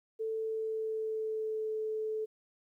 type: tone with pitch glide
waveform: sine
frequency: 442.9 to 435 Hz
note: A4 to A4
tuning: +11 to -20 cents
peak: -32 dBFS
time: 0.19-2.26 s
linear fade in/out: 20 ms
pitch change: -31 cents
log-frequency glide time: 0.32-1.74 s
effects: 12-bit